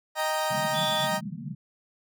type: chord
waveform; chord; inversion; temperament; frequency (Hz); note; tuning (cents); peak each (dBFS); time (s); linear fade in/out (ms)
30% pulse; Eb major; none; equal; 622.3 / 784 / 932.3; Eb5 / G5 / Bb5; 0 / 0 / 0; -26 / -30 / -27; 0.15-1.21; 50
type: band-pass noise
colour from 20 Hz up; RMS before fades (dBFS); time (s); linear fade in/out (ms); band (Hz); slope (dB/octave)
white; -36; 0.5-1.55; 10; 130 to 230; 96
type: tone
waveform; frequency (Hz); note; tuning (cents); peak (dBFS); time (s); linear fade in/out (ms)
sine; 3457; A7; -31; -28; 0.73-1.08; 50
effects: none